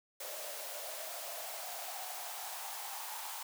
white noise with high-pass filter sweep, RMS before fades -43 dBFS, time 0.2-3.43 s, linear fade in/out 5 ms, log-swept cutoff 570 to 880 Hz, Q 6.3, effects none

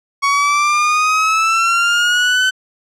30% pulse exponential sweep, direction up, 1113 to 1526 Hz, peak -9 dBFS, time 0.22-2.51 s, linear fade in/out 20 ms, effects low-pass 7000 Hz 12 dB/octave

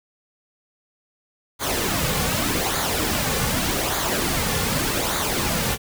pink noise with flanger, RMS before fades -23 dBFS, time 1.59-5.78 s, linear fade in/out 50 ms, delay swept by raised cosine 0.36 to 3.16 ms, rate 0.84 Hz, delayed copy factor -0.55, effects none

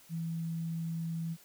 sine tone, 164.81 Hz, E3, in tune, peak -33 dBFS, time 0.09-1.37 s, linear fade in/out 50 ms, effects white hiss -59 dBFS RMS until 1.44 s

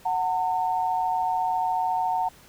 sine tone pair together, 740.9 / 907 Hz, F#5 / A#5, +2 / -48 cents, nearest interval major third, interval 350 cents, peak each -25 dBFS, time 0.05-2.29 s, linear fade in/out 10 ms, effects pink hiss -52 dBFS RMS until 2.48 s

